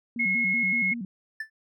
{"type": "tone with vibrato", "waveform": "sine", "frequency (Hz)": 210, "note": "G#3", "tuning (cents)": 19, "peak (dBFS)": -31, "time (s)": [0.16, 1.05], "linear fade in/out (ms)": 2, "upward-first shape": "square", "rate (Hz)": 5.3, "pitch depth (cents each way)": 200}
{"type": "tone", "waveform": "sine", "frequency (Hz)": 2169, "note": "C#7", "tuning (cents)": -38, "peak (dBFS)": -22, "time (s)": [0.19, 0.94], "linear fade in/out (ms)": 10}
{"type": "tone with exponential decay", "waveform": "triangle", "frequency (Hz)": 1760, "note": "A6", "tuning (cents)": 0, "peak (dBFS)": -25, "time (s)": [1.4, 1.5], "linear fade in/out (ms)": 5, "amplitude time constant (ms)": 21}
{"effects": []}